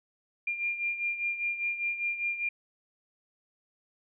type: beating tone pair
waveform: sine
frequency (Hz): 2397 / 2402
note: D7 / D7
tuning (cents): +35 / +38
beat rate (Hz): 5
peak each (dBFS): -30 / -36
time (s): 0.47-2.49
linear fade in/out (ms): 5
effects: none